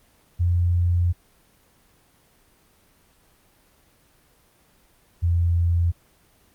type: tone pair in turn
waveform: sine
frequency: 87.4 / 85.55 Hz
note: F2 / F2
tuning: +2 / -35 cents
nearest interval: unison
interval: 37 cents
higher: first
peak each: -17 dBFS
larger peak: neither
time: 0.39-1.13 / 5.22-5.92 s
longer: first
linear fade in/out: 20 ms
effects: pink hiss -59 dBFS RMS until 6.54 s + Opus 24 kbps